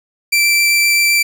sawtooth tone with vibrato, 2341 Hz, D7, 6 cents flat, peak -7 dBFS, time 0.32-1.23 s, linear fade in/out 10 ms, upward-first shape triangle, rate 7.7 Hz, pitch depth 8 cents each way, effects none

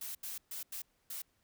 blue noise bursts at uneven times, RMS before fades -42 dBFS, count 5, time 0.01-0.15 / 0.23-0.38 / 0.51-0.63 / 0.72-0.82 / 1.1-1.22 s, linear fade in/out 5 ms, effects pink hiss -75 dBFS RMS until 1.43 s

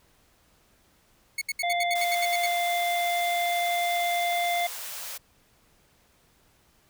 sawtooth tone bursts, 2200 Hz, C#7, 14 cents flat, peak -23 dBFS, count 11, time 1.38-2.465 s, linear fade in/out 5 ms, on 35 ms, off 70 ms
harmonic tone, 697 Hz, F5, 4 cents flat, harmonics 1 / 3 / 5, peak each -25 / -30 / -35 dBFS, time 1.63-4.67 s, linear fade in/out 5 ms
white high-pass noise, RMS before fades -37 dBFS, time 1.95-5.18 s, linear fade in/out 10 ms, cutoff 490 Hz, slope 48 dB/octave
effects pink hiss -63 dBFS RMS until 6.89 s

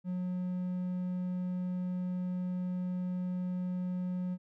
triangle tone, 181.2 Hz, F#3, 36 cents flat, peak -30 dBFS, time 0.04-4.38 s, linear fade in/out 50 ms, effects none

